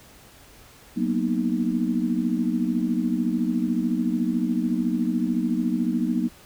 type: chord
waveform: sine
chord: B major seventh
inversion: second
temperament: equal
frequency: 185 / 233.1 / 246.9 / 311.1 Hz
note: F#3 / A#3 / B3 / D#4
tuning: 0 / 0 / 0 / 0 cents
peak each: -28 / -25 / -26 / -28 dBFS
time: 0.96-6.29 s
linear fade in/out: 20 ms
effects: pink hiss -50 dBFS RMS until 6.45 s